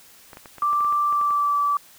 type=clicks; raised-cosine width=0.5 ms; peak=-25 dBFS; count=12; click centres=0.332 / 0.371 / 0.458 / 0.583 / 0.625 / 0.731 / 0.807 / 0.847 / 0.925 / 1.126 / 1.213 / 1.307 s
type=tone with pitch glide; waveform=sine; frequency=1174.7 to 1157.2 Hz; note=D6 to D6; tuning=0 to -26 cents; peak=-18 dBFS; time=0.62-1.77 s; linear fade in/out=2 ms; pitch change=-26 cents; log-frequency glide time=1.04-1.57 s
effects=white hiss -50 dBFS RMS until 1.98 s